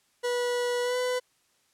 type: tone with pitch glide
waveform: 40% pulse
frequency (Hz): 487.7 to 500.3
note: B4 to B4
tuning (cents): -22 to +22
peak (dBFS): -25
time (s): 0.23-1.2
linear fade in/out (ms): 20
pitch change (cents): +44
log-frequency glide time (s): 0.82-0.97
effects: white hiss -68 dBFS RMS until 1.73 s + low-pass 10000 Hz 12 dB/octave